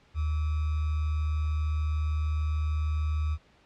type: tone with sample-and-hold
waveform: sine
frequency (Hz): 76.7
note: D#2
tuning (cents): -24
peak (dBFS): -25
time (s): 0.14-3.38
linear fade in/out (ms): 50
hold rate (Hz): 1225
effects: pink hiss -61 dBFS RMS until 3.65 s + low-pass 4000 Hz 12 dB/octave